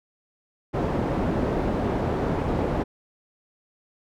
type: low-pass noise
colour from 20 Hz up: white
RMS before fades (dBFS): -25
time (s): 0.73-2.84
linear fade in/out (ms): 20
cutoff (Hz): 500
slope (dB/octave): 12
effects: none